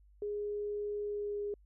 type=tone with pitch glide; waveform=sine; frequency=413.8 to 410.5 Hz; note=G#4 to G#4; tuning=-6 to -20 cents; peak=-34 dBFS; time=0.22-1.54 s; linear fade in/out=2 ms; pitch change=-14 cents; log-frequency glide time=1.03-1.42 s; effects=added 50 Hz sine -59 dBFS peak until 1.65 s

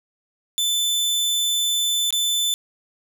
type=tone with dropouts; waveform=sawtooth; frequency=3520 Hz; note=A7; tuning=in tune; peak=-16 dBFS; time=0.58-2.54 s; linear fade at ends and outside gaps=0 ms; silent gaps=2.106-2.126 s; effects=none

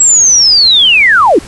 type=linear sweep; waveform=sine; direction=down; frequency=7730 to 261.6 Hz; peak=-3 dBFS; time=0-1.39 s; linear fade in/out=5 ms; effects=pink hiss -31 dBFS RMS until 1.47 s + resampled to 24000 Hz

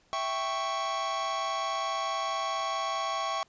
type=chord; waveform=45% pulse; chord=C# diminished; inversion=first; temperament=equal; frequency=659.3 / 784 / 1108.7 Hz; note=E5 / G5 / C#6; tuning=0 / 0 / 0 cents; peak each=-36 / -36 / -31 dBFS; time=0.13-3.43 s; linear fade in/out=0 ms; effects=pink hiss -65 dBFS RMS until 3.48 s + resampled to 16000 Hz

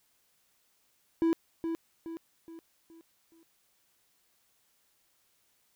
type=tone with echo; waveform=triangle; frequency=329.6 Hz; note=E4; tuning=in tune; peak=-21 dBFS; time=1.22-1.33 s; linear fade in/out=0 ms; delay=420 ms; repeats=5; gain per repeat=-7 dB; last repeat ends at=3.43 s; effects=white hiss -71 dBFS RMS until 5.75 s

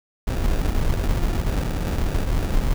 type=noise with sample-and-hold; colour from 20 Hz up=brown; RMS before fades=-21 dBFS; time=0.27-2.74 s; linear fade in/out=5 ms; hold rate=1050 Hz; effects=none

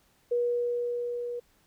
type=tone with level ramp; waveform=sine; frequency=481.8 Hz; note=B4; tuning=43 cents flat; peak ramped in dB=-23 to -32 dBFS; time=0.31-1.4 s; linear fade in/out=10 ms; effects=pink hiss -66 dBFS RMS until 1.66 s

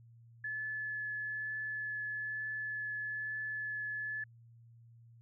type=tone with vibrato; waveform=sine; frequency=1721 Hz; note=A6; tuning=39 cents flat; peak=-36 dBFS; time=0.44-4.24 s; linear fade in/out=5 ms; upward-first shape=triangle; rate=1.1 Hz; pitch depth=10 cents each way; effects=added 116 Hz sine -56 dBFS peak until 5.21 s

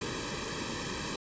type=noise with comb filter; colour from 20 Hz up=pink; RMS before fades=-36 dBFS; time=0.01-1.16 s; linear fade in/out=5 ms; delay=1.4 ms; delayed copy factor=-0.9; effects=resampled to 16000 Hz

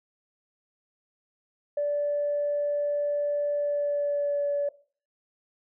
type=tone with pitch glide; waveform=sine; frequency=582 to 574 Hz; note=D5 to D5; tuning=-16 to -40 cents; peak=-23 dBFS; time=1.77-4.69 s; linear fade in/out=5 ms; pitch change=-24 cents; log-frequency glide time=3.55-4.48 s; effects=noise-tail reverb RT60 0.4 s tail -18 dB re dry + tanh soft clip ceiling -19 dBFS

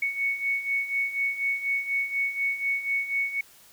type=beating tone pair; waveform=sine; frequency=2217 / 2221.1 Hz; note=C#7 / C#7; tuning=0 / +3 cents; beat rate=4.1 Hz; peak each=-31 / -26 dBFS; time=0.02-3.41 s; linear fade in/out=5 ms; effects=white hiss -54 dBFS RMS until 3.72 s

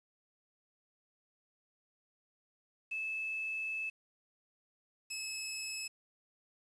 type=tone pair in turn; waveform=sine / 15% pulse; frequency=2614 / 2591 Hz; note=E7 / E7; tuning=-15 / -30 cents; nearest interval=unison; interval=15 cents; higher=first; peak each=-35 / -31 dBFS; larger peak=second; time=2.91-3.9 / 5.1-5.88 s; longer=first; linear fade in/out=10 ms; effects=resampled to 22050 Hz + 10-bit

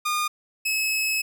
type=tone pair in turn; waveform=sawtooth; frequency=1218 / 2581 Hz; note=D#6 / E7; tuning=-37 / -37 cents; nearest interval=octave + minor second; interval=1300 cents; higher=second; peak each=-19 dBFS; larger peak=neither; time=0.05-0.28 / 0.65-1.22 s; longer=second; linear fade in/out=10 ms; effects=none

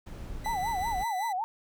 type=noise; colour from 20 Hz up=brown; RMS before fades=-39 dBFS; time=0.06-1.04 s; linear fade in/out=10 ms
type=tone with tremolo; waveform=sawtooth; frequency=1989 Hz; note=B6; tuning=12 cents sharp; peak=-34 dBFS; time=0.44-1.33 s; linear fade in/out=10 ms; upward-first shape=sine; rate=5.3 Hz; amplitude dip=40%
type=tone with vibrato; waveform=sine; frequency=825 Hz; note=G#5; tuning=12 cents flat; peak=-28 dBFS; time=0.46-1.44 s; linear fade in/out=0 ms; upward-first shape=sine; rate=5.3 Hz; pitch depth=220 cents each way
effects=none

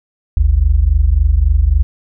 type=tone pair together; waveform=sine; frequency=51.36 / 75 Hz; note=G#1 / D2; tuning=-19 / +37 cents; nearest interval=perfect fifth; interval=656 cents; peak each=-11 dBFS; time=0.37-1.83 s; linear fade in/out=0 ms; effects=none

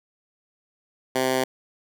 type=tone with high-pass filter; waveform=10% pulse; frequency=130 Hz; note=C3; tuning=11 cents flat; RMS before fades=-23 dBFS; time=1.15-1.44 s; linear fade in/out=5 ms; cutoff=290 Hz; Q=0.78; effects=none

